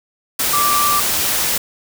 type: tone in noise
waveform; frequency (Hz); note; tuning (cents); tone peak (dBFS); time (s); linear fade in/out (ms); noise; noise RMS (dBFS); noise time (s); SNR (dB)
sine; 1172; D6; -4; -15; 0.53-1; 5; white; -18; 0.39-1.58; 0
effects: none